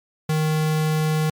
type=tone; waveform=square; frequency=155.56 Hz; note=D#3; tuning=in tune; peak=-19 dBFS; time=0.29-1.3 s; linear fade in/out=5 ms; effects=MP3 96 kbps